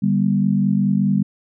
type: chord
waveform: sine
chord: G major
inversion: second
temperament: equal with one note detuned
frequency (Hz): 146.83 / 196 / 240.9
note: D3 / G3 / B3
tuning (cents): 0 / 0 / -43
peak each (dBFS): -22 / -16 / -22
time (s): 0.02-1.23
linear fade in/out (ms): 10
effects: none